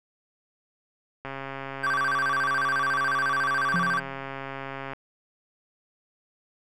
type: click train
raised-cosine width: 0.5 ms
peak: -20 dBFS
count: 502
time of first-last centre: 1.25-4.934 s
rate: 136 Hz
type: tone with vibrato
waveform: triangle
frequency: 1338 Hz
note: E6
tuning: 25 cents sharp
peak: -21 dBFS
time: 1.83-4 s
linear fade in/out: 10 ms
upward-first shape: square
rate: 14 Hz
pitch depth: 270 cents each way
type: tone with exponential decay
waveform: triangle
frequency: 174.61 Hz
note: F3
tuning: in tune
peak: -22 dBFS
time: 3.74-4.34 s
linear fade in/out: 2 ms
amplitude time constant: 130 ms
effects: none